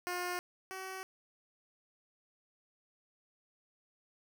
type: tone pair in turn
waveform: 10% pulse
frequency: 356.8 / 378.7 Hz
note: F4 / F#4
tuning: +37 / +40 cents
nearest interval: minor second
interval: 103 cents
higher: second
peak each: -27 / -33 dBFS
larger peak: first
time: 0.07-0.39 / 0.71-1.03 s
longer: neither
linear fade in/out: 0 ms
effects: none